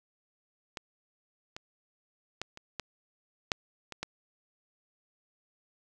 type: clicks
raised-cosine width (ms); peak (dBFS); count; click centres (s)
0.2; -20 / -23 / -17 / -28 / -17 / -9 / -23 / -17; 8; 0.772 / 1.565 / 2.416 / 2.574 / 2.797 / 3.518 / 3.923 / 4.03
effects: none